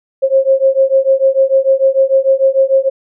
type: beating tone pair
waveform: sine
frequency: 533 / 539.7 Hz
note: C5 / C#5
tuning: +32 / -46 cents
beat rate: 6.7 Hz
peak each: -11 dBFS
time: 0.22-2.9 s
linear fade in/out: 20 ms
effects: none